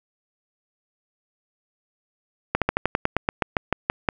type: slowing click train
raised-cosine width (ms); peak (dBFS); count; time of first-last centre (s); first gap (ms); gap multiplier
0.5; -4; 14; 2.55-4.088; 67; 1.09
effects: none